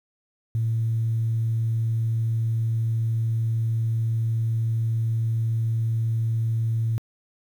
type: tone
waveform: sine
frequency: 113.4 Hz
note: A#2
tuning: 47 cents flat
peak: -20 dBFS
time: 0.55-6.98 s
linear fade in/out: 0 ms
effects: tanh soft clip ceiling -16 dBFS + 9-bit